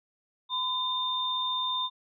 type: tone pair together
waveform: sine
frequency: 1013 / 3618 Hz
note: B5 / A7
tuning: +44 / +48 cents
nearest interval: octave + minor seventh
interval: 2204 cents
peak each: -31 / -29 dBFS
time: 0.49-1.9 s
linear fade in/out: 50 ms
effects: none